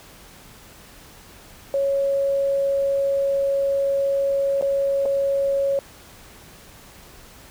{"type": "tone with dropouts", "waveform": "sine", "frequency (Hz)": 553, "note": "C#5", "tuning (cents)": -4, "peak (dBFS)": -18, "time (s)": [1.74, 5.79], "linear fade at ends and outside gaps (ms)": 1, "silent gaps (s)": [[4.612, 4.624], [5.055, 5.059]], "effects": ["pink hiss -46 dBFS RMS until 7.5 s"]}